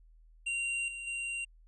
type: tone with level steps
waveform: square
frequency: 2764 Hz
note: F7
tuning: 19 cents flat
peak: -32 / -40 / -35 dBFS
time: 0.46-1.45 s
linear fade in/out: 10 ms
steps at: 0.88 / 1.07 s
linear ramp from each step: 2 ms
effects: added 40 Hz sine -56 dBFS peak until 1.67 s + resampled to 24000 Hz